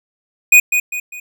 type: tone with echo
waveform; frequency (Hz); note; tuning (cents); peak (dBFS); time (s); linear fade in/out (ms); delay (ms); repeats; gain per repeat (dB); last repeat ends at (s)
square; 2473; D#7; -11; -5; 0.52-0.6; 5; 200; 3; -8; 1.2
effects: none